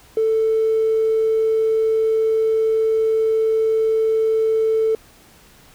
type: tone with tanh clipping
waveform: triangle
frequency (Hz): 442.6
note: A4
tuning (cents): +10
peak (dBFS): -14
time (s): 0.17-4.95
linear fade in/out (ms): 2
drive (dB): 1
effects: pink hiss -49 dBFS RMS until 5.74 s